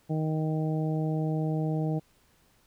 harmonic tone, 156.5 Hz, D#3, 10 cents sharp, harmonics 1 / 2 / 3 / 4 / 5, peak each -27 / -33 / -37 / -39 / -41 dBFS, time 0.09-2 s, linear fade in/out 20 ms, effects pink hiss -65 dBFS RMS until 2.66 s

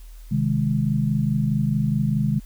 sine chord, Ab major, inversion first, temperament equal, 130.81 / 155.56 / 207.7 Hz, C3 / Eb3 / Ab3, 0 / 0 / 0 cents, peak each -23 / -23 / -23 dBFS, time 0.31-2.4 s, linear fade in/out 10 ms, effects added 40 Hz sine -38 dBFS peak until 2.45 s + white hiss -55 dBFS RMS until 2.45 s

